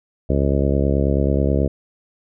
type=harmonic tone; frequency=69.3 Hz; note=C#2; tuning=in tune; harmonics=1 / 2 / 3 / 4 / 5 / 6 / 7 / 8 / 9; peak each=-19 / -22 / -24 / -25 / -26 / -27 / -27 / -28 / -29 dBFS; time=0.29-1.68 s; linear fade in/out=10 ms; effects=none